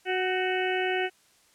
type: harmonic tone with a mistuned harmonic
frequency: 370 Hz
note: F#4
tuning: in tune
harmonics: 1 / 2 / 4 / 5 / 6 / 7 / 8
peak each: -28 / -31 / -34 / -35 / -36 / -36 / -37 dBFS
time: 0.05-1.1 s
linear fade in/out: 50 ms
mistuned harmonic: 4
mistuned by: +33 cents
effects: white hiss -62 dBFS RMS until 1.54 s + low-pass 10000 Hz 12 dB/octave